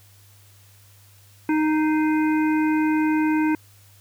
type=harmonic tone with a mistuned harmonic; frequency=310 Hz; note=D#4; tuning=6 cents flat; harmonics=1 / 3 / 5 / 7 / 8; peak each=-18 / -28 / -32 / -35 / -36 dBFS; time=1.49-3.55 s; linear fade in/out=2 ms; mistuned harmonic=7; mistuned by=-67 cents; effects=added 100 Hz sine -51 dBFS peak until 4 s + white hiss -55 dBFS RMS until 4 s